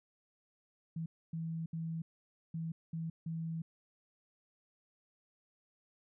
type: tone bursts at uneven times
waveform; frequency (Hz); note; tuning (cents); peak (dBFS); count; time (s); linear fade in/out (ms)
sine; 163.4; E3; -15; -36; 6; 0.96-1.06 / 1.33-1.66 / 1.73-2.02 / 2.54-2.72 / 2.93-3.1 / 3.26-3.62; 5
effects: none